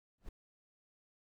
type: noise with exponential growth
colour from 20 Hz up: brown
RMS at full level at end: -43 dBFS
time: 0.18-0.29 s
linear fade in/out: 5 ms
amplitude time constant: 23 ms
effects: none